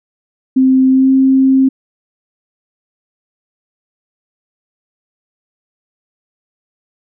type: tone with pitch glide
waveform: sine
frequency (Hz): 261.6 to 265.6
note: C4 to C4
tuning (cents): 0 to +26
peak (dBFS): -6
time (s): 0.56-1.69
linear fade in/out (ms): 10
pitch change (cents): +26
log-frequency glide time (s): 0.89-1.1
effects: none